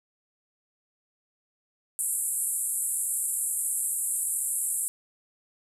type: band-pass noise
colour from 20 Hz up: pink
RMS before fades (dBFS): -29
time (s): 1.99-4.88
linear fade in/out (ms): 0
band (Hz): 7800 to 12000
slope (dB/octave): 96
effects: none